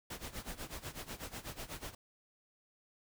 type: noise with tremolo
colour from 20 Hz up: pink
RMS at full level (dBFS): -42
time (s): 0.1-1.95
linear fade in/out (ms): 5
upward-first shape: sine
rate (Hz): 8.1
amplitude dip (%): 85
effects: none